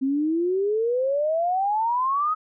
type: exponential sweep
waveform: sine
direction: up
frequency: 261.3 to 1280 Hz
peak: -20 dBFS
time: 0.01-2.35 s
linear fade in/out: 20 ms
effects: none